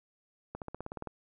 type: accelerating click train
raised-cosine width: 1 ms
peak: -25 dBFS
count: 10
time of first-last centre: 0.55-1.073 s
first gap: 68 ms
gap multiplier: 0.96
effects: none